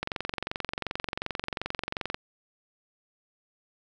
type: click train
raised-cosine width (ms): 0.3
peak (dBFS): -14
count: 49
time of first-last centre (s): 0.03-2.145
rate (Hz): 22.7
effects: none